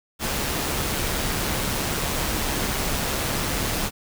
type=noise with amplitude modulation; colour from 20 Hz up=pink; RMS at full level=-24 dBFS; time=0.19-3.91 s; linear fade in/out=50 ms; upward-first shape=sine; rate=142 Hz; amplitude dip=30%; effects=none